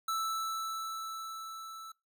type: tone with level ramp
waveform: square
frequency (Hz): 1318.5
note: E6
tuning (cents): 0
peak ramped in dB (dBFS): -31 to -45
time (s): 0.08-1.92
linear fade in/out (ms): 5
effects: noise-tail reverb RT60 0.2 s tail -21 dB re dry